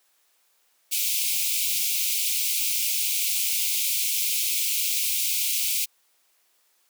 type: high-pass noise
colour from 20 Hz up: white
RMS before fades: -25 dBFS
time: 0.91-5.86 s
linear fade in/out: 20 ms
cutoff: 2200 Hz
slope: 96 dB/octave
effects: white hiss -66 dBFS RMS until 6.89 s + high-pass 400 Hz 12 dB/octave